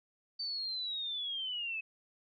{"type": "linear sweep", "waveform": "sine", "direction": "down", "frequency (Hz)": [4597, 2564], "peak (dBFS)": -35, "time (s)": [0.39, 1.81], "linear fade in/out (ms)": 10, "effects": []}